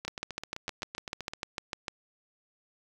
two click trains, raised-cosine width 0.2 ms, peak -16 / -20 dBFS, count 13 / 11, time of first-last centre 0.08-1.882 / 0.05-1.335 s, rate 6.66 / 7.78 Hz, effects 8-bit

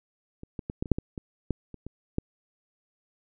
clicks, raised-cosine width 3 ms, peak -28 / -21 / -19 / -15 / -25 / -6 / -17 / -22 / -13 / -28 / -25 / -13 dBFS, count 12, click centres 0.434 / 0.592 / 0.699 / 0.825 / 0.858 / 0.917 / 0.985 / 1.178 / 1.507 / 1.743 / 1.866 / 2.184 s, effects none

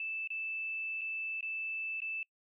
sine tone with dropouts, 2637 Hz, E7, in tune, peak -35 dBFS, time 0-2.23 s, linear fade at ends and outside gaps 2 ms, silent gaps 0.275-0.303 / 1.011-1.015 / 1.409-1.427 / 2.004-2.018 s, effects noise-tail reverb RT60 0.1 s tail -25 dB re dry

